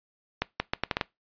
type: accelerating click train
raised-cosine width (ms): 0.3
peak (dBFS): -9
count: 7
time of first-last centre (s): 0.42-1.012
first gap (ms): 180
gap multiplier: 0.75
effects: noise-tail reverb RT60 0.2 s tail -22 dB re dry + resampled to 11025 Hz